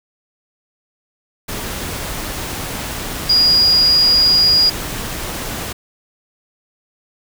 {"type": "tone in noise", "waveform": "sine", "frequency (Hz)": 4867, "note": "D#8", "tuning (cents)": -39, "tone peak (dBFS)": -9, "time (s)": [3.29, 4.7], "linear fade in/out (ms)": 10, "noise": "pink", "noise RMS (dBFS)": -25, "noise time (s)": [1.48, 5.73], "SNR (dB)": 13, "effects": []}